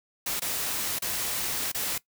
white noise with dropouts, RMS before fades -30 dBFS, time 0.26-1.98 s, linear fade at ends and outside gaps 5 ms, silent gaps 0.397-0.418 / 0.988-1.02 / 1.718-1.746 s, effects noise-tail reverb RT60 0.1 s tail -19 dB re dry

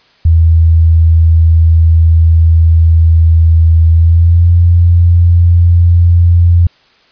sine tone with pitch glide, 81.8 to 86.26 Hz, E2 to F2, -13 to -21 cents, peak -3 dBFS, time 0.25-6.67 s, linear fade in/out 5 ms, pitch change +92 cents, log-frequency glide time 3.89-4.51 s, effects white hiss -48 dBFS RMS until 7.11 s + resampled to 11025 Hz

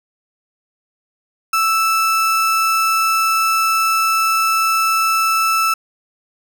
35% pulse tone, 1318.5 Hz, E6, in tune, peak -12 dBFS, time 1.53-5.74 s, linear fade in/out 5 ms, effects none

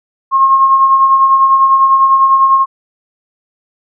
sine tone with tremolo, 1076 Hz, C6, 48 cents sharp, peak -3 dBFS, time 0.31-2.66 s, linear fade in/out 50 ms, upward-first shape triangle, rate 10 Hz, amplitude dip 50%, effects none

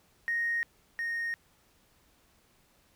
triangle tone pair in turn, 1864.7 / 1855.4 Hz, A#6 / A#6, 0 / -9 cents, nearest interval unison, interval 9 cents, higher first, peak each -24 / -28 dBFS, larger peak first, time 0.28-0.63 / 0.99-1.34 s, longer neither, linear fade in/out 0 ms, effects tanh soft clip ceiling -25 dBFS + pink hiss -66 dBFS RMS until 2.95 s

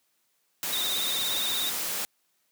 white noise, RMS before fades -31 dBFS, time 0.63-2.05 s, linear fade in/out 0 ms
sine tone with vibrato, 3696 Hz, A#7, 16 cents flat, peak -28 dBFS, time 0.72-1.7 s, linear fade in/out 10 ms, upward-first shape sine, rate 17 Hz, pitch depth 66 cents each way
effects white hiss -72 dBFS RMS until 2.51 s + high-pass 150 Hz 12 dB/octave

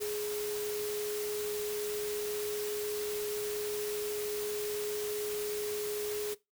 sine tone in noise, 418.6 Hz, G#4, 14 cents sharp, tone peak -33 dBFS, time 0-6.35 s, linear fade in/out 20 ms, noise white, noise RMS -41 dBFS, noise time 0-6.35 s, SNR +5 dB, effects noise-tail reverb RT60 0.2 s tail -19 dB re dry

